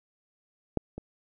clicks, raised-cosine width 2 ms, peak -12 / -24 dBFS, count 2, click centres 0.773 / 0.98 s, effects none

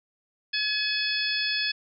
harmonic tone with a mistuned harmonic, 850 Hz, G#5, 40 cents sharp, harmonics 2 / 3 / 4 / 5 / 6, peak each -31 / -31 / -31 / -31 / -31 dBFS, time 0.53-1.72 s, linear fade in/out 10 ms, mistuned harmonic 5, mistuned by +64 cents, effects none

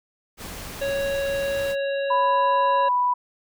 pink noise, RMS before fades -36 dBFS, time 0.37-1.76 s, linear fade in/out 50 ms
harmonic tone, 554.4 Hz, C#5, in tune, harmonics 1 / 3 / 5 / 7, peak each -23 / -33 / -37 / -40 dBFS, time 0.81-2.89 s, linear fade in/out 10 ms
sine tone with pitch glide, 993 to 987.3 Hz, B5 to B5, +9 to -1 cents, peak -18 dBFS, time 2.1-3.14 s, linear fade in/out 10 ms, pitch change -10 cents, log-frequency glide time 2.67-2.97 s
effects none

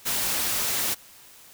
white noise, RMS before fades -26 dBFS, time 0.05-0.95 s, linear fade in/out 20 ms, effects white hiss -50 dBFS RMS until 1.53 s

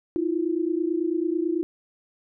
sine tone pair together, 320.1 / 349.2 Hz, D#4 / F4, +49 / 0 cents, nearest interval major second, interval 151 cents, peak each -25 dBFS, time 0.16-1.63 s, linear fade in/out 0 ms, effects none

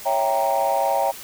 sine chord, C# diminished seventh, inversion none, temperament equal, 554.4 / 659.3 / 784 / 932.3 Hz, C#5 / E5 / G5 / Bb5, 0 / 0 / 0 / 0 cents, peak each -23 / -23 / -21 / -23 dBFS, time 0.05-1.12 s, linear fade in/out 20 ms, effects tanh soft clip ceiling -12 dBFS + white hiss -38 dBFS RMS until 1.23 s

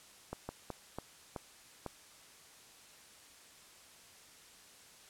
slowing click train, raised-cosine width 1 ms, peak -25 dBFS, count 6, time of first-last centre 0.33-1.863 s, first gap 160 ms, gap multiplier 1.33, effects white hiss -58 dBFS RMS until 5.09 s + low-pass 10000 Hz 12 dB/octave

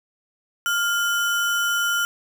sine tone with sample-and-hold, 1402 Hz, F6, 6 cents sharp, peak -19 dBFS, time 0.66-2.05 s, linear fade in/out 0 ms, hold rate 4410 Hz, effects none

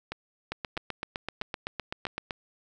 two click trains, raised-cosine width 0.3 ms, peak -18 / -16 dBFS, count 4 / 15, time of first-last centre 0.12-2.068 / 0.52-2.308 s, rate 1.54 / 7.83 Hz, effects none

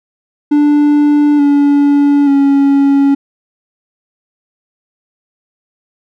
triangle tone with pitch steps, 293.7 / 286 / 278.5 Hz, D4 / D4 / C#4, 0 / -46 / +8 cents, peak -4 dBFS, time 0.51-3.15 s, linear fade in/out 10 ms, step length 880 ms, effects none

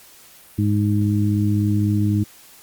harmonic tone, 103.83 Hz, G#2, in tune, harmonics 1 / 2 / 3, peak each -18 / -21 / -23 dBFS, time 0.58-2.24 s, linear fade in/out 10 ms, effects white hiss -47 dBFS RMS until 2.62 s + Opus 48 kbps

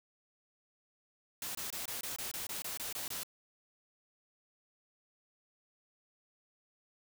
white noise bursts, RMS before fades -40 dBFS, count 12, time 1.42-3.233 s, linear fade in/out 2 ms, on 130 ms, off 23 ms, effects none

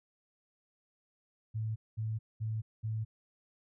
sine tone bursts, 110 Hz, A2, in tune, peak -32 dBFS, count 4, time 1.54-3.05 s, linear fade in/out 20 ms, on 220 ms, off 210 ms, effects none

